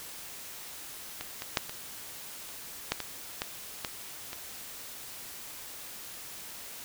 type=clicks; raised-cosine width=0.2 ms; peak=-18 / -19 / -7 / -21 / -29 / -9 / -16 / -13 / -14 / -21 dBFS; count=10; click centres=1.21 / 1.421 / 1.572 / 1.695 / 2.49 / 2.92 / 3.003 / 3.419 / 3.848 / 4.331 s; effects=white hiss -44 dBFS RMS until 6.84 s